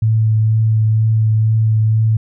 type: tone with vibrato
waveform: sine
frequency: 110 Hz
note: A2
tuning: in tune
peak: -10 dBFS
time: 0.02-2.17 s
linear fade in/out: 5 ms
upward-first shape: triangle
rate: 2.1 Hz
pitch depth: 15 cents each way
effects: none